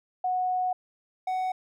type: tone pair in turn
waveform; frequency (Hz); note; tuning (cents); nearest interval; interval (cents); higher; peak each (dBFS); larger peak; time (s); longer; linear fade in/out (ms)
sine / triangle; 735 / 744.8; F#5 / F#5; -12 / +11; unison; 23; second; -24; neither; 0.24-0.73 / 1.27-1.52; first; 5
effects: none